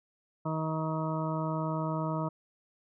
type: harmonic tone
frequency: 158.3 Hz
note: D#3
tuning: 30 cents sharp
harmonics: 1 / 2 / 3 / 4 / 6 / 7 / 8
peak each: -32 / -37 / -44 / -37 / -38 / -43 / -41 dBFS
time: 0.45-2.29 s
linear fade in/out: 10 ms
effects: none